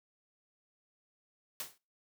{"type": "noise with exponential decay", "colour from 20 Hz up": "white", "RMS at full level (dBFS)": -36, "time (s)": [1.6, 1.78], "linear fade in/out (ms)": 1, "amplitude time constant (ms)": 39, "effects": ["noise-tail reverb RT60 0.3 s tail -22 dB re dry", "high-pass 100 Hz 12 dB/octave"]}